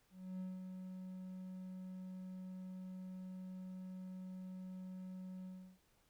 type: tone with ADSR envelope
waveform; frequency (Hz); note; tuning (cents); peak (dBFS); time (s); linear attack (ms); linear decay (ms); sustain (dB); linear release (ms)
triangle; 185.5; F#3; +5; -39; 0.1-5.79; 300; 190; -5; 330
effects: pink hiss -75 dBFS RMS until 6.09 s